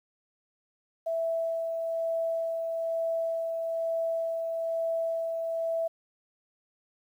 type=tone with tremolo; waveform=sine; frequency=659.3 Hz; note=E5; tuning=in tune; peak=-26 dBFS; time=1.06-5.88 s; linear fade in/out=10 ms; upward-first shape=sine; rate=1.1 Hz; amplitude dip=30%; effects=10-bit